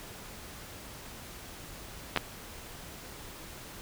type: clicks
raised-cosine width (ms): 0.3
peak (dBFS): -10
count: 2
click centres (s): 2.162 / 2.174
effects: pink hiss -46 dBFS RMS until 3.81 s